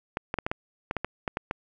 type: clicks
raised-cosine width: 0.5 ms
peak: -13 dBFS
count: 11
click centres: 0.171 / 0.341 / 0.387 / 0.465 / 0.515 / 0.911 / 0.967 / 1.046 / 1.278 / 1.371 / 1.511 s
effects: none